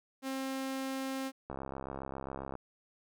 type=tone; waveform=sawtooth; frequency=266.5 Hz; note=C4; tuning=32 cents sharp; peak=-31 dBFS; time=0.22-1.32 s; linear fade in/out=50 ms
type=click train; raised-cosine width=1 ms; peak=-26 dBFS; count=72; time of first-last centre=1.5-2.553 s; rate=67.4 Hz
effects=none